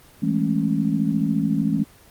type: chord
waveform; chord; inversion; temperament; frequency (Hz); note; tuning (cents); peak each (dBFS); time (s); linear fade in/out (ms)
sine; A major seventh; second; just; 165 / 206.2 / 220 / 275; E3 / G#3 / A3 / C#4; +2 / -12 / 0 / -14; -24; 0.22-1.84; 10
effects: pink hiss -50 dBFS RMS until 2.1 s + Opus 24 kbps